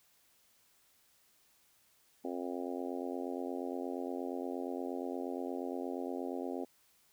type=harmonic tone; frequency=88.5 Hz; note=F2; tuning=23 cents sharp; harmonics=3 / 4 / 5 / 6 / 7 / 8 / 9; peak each=-40 / -42 / -44 / -46 / -47 / -48 / -49 dBFS; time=2.24-6.65 s; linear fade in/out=10 ms; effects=white hiss -69 dBFS RMS until 7.12 s